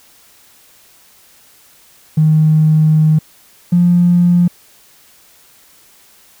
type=tone pair in turn; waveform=triangle; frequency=155.7 / 175.26 Hz; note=D#3 / F3; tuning=+2 / +6 cents; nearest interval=major second; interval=204 cents; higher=second; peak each=-3 dBFS; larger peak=neither; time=2.17-3.19 / 3.72-4.48 s; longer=first; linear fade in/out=10 ms; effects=tanh soft clip ceiling -5 dBFS + white hiss -47 dBFS RMS until 6.4 s